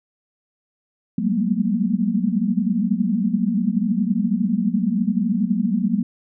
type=tone cluster; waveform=sine; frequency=183 / 197.3 / 206.5 / 227.3 / 239.3 Hz; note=F#3 / G3 / G#3 / A#3 / A#3; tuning=-19 / +11 / -10 / -43 / +46 cents; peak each=-24 dBFS; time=1.18-6.03 s; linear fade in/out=5 ms; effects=none